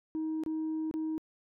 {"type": "tone with dropouts", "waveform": "sine", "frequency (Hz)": 315.6, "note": "D#4", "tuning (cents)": 25, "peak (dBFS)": -29, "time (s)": [0.15, 1.18], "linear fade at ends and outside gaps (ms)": 0, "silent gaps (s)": [[0.436, 0.462], [0.912, 0.94]], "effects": ["tanh soft clip ceiling -29 dBFS"]}